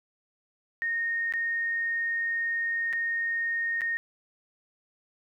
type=tone with dropouts; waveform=sine; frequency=1849 Hz; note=A#6; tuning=15 cents flat; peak=-26 dBFS; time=0.82-3.97 s; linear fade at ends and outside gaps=0 ms; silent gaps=1.324-1.337 / 2.928-2.933 / 3.809-3.817 s; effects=11-bit